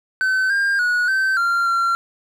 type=tone with pitch steps; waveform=triangle; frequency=1526 / 1603 / 1460 / 1547 / 1384 / 1370 Hz; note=G6 / G6 / F#6 / G6 / F6 / F6; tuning=-47 / +38 / -24 / -23 / -16 / -34 cents; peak=-14 dBFS; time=0.21-1.95 s; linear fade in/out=0 ms; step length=290 ms; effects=none